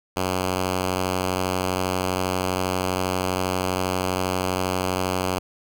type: tone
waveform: 5% pulse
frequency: 92.5 Hz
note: F#2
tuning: in tune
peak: -11 dBFS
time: 0.16-5.39 s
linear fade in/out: 10 ms
effects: none